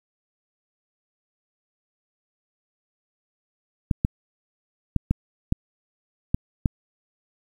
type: clicks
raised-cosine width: 5 ms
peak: -7 dBFS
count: 7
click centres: 3.912 / 4.049 / 4.963 / 5.11 / 5.524 / 6.345 / 6.658 s
effects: 8-bit